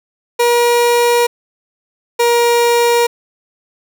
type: tone pair in turn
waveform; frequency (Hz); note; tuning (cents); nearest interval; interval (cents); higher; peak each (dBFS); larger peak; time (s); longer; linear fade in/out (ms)
30% pulse; 477.7 / 473.9; A#4 / A#4; +42 / +28; unison; 14; first; -7; neither; 0.39-1.27 / 2.19-3.07; neither; 10
effects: none